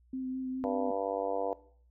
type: tone with vibrato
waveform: sine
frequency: 259.5 Hz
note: C4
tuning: 14 cents flat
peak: -33 dBFS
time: 0.13-0.91 s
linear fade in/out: 5 ms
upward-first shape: sine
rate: 4.8 Hz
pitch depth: 15 cents each way
type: harmonic tone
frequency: 98 Hz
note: G2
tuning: in tune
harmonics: 3 / 4 / 5 / 6 / 7 / 8 / 9 / 10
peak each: -41 / -43 / -34 / -38 / -36 / -45 / -42 / -46 dBFS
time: 0.64-1.53 s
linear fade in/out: 0 ms
effects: noise-tail reverb RT60 0.5 s tail -17 dB re dry + added 60 Hz sine -61 dBFS peak until 1.9 s